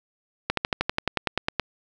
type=slowing click train; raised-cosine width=0.3 ms; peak=-6 dBFS; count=13; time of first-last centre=0.5-1.597 s; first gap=73 ms; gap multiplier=1.04; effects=none